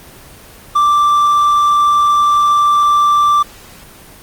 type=tone; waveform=triangle; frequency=1174.7 Hz; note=D6; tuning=in tune; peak=-6 dBFS; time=0.75-3.43 s; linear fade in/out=10 ms; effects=pink hiss -38 dBFS RMS until 4.22 s + Opus 24 kbps